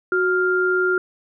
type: tone pair together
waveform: sine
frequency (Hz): 368.1 / 1398.2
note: F#4 / F6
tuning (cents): -9 / +2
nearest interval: octave + major seventh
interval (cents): 2311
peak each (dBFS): -19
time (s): 0.12-0.98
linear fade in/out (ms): 2
effects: none